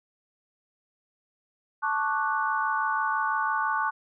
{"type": "chord", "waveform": "sine", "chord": "D major seventh", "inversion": "second", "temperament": "equal", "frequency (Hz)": [880, 1108.7, 1174.7, 1480], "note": ["A5", "C#6", "D6", "F#6"], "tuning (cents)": [0, 0, 0, 0], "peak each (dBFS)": [-29, -29, -32, -29], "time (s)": [1.82, 3.91], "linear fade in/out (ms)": 20, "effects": []}